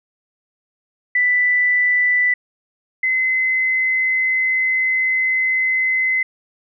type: tone pair in turn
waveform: sine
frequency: 1983 / 2046 Hz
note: B6 / C7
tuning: +7 / -39 cents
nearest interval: minor second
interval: 54 cents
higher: second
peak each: -13 / -15 dBFS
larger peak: first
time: 1.15-2.34 / 3.03-6.23 s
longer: second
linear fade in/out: 5 ms
effects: none